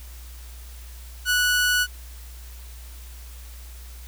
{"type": "tone", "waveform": "sawtooth", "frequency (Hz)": 1474, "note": "F#6", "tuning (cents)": -7, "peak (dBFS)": -15, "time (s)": [1.25, 1.87], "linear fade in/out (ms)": 50, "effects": ["added 60 Hz sine -38 dBFS peak until 4.07 s", "white hiss -48 dBFS RMS until 4.07 s"]}